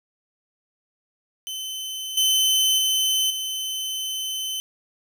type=tone with level steps; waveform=sawtooth; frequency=3056 Hz; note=G7; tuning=45 cents flat; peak=-26 / -14 / -16 / -23 dBFS; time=1.47-4.6 s; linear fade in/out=0 ms; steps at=2.17 / 2.78 / 3.3 s; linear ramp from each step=5 ms; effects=none